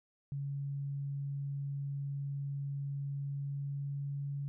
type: tone with pitch glide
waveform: sine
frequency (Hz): 140.2 to 141.09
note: C#3 to C#3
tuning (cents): +20 to +31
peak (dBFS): -35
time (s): 0.32-4.48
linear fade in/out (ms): 0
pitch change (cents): +11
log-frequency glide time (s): 3.15-4.29
effects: none